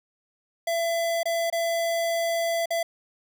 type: tone with dropouts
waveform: square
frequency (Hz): 671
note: E5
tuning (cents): +31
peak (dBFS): -24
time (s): 0.67-2.83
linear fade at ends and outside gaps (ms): 5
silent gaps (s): 1.232-1.255 / 1.501-1.525 / 2.658-2.705
effects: none